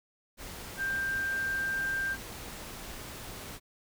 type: tone in noise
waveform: sine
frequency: 1575 Hz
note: G6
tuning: 8 cents sharp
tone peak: -29 dBFS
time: 0.77-2.17 s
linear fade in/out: 50 ms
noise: pink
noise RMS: -43 dBFS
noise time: 0.37-3.6 s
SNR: +11 dB
effects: none